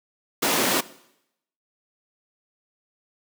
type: high-pass noise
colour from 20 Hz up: pink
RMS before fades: -22 dBFS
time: 0.42-0.81 s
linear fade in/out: 10 ms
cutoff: 210 Hz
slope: 24 dB/octave
effects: noise-tail reverb RT60 0.8 s tail -19 dB re dry